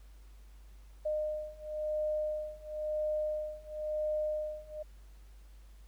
sine beating tone pair, 610 / 610.97 Hz, D#5 / D#5, -34 / -32 cents, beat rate 0.97 Hz, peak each -36 / -35 dBFS, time 1.05-4.83 s, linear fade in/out 10 ms, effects added 50 Hz sine -51 dBFS peak until 5.87 s + pink hiss -67 dBFS RMS until 5.87 s

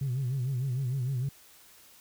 sine tone with vibrato, 130 Hz, C3, 11 cents flat, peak -26 dBFS, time 0.01-1.29 s, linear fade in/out 5 ms, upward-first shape sine, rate 6.6 Hz, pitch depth 120 cents each way, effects tanh soft clip ceiling -25 dBFS + white hiss -56 dBFS RMS until 2 s

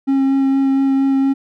triangle tone with vibrato, 270.8 Hz, C#4, 40 cents flat, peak -10 dBFS, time 0.07-1.34 s, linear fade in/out 20 ms, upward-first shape sine, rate 4.3 Hz, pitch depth 10 cents each way, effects none

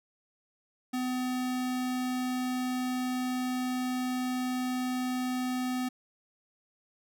square tone, 252.9 Hz, B3, 41 cents sharp, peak -30 dBFS, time 0.93-5.89 s, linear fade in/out 10 ms, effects none

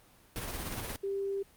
pink noise with tremolo, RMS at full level -36 dBFS, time 0.36-0.96 s, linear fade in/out 0 ms, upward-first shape sine, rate 17 Hz, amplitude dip 40%
sine tone, 394.4 Hz, G4, 11 cents sharp, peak -31 dBFS, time 1.03-1.43 s, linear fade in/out 10 ms
effects pink hiss -61 dBFS RMS until 1.56 s + Opus 32 kbps

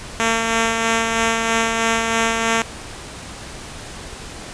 5% pulse tone with tremolo, 227.1 Hz, A#3, 45 cents flat, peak -4 dBFS, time 0.2-2.62 s, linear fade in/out 0 ms, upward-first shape sine, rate 3.1 Hz, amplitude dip 35%, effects pink hiss -34 dBFS RMS until 4.53 s + resampled to 22050 Hz

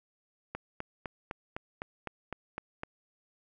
click train, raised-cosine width 0.5 ms, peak -21 dBFS, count 10, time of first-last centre 0.55-2.834 s, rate 3.94 Hz, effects none

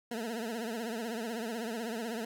20% pulse tone with vibrato, 227.9 Hz, A#3, 39 cents flat, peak -30 dBFS, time 0.11-2.25 s, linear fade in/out 5 ms, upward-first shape triangle, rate 16 Hz, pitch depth 130 cents each way, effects none

